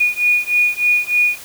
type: beating tone pair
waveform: sine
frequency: 2451 / 2454.3 Hz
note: D#7 / D#7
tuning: -27 / -24 cents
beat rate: 3.3 Hz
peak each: -16 dBFS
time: 0-1.38 s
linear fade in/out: 10 ms
effects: white hiss -36 dBFS RMS until 1.44 s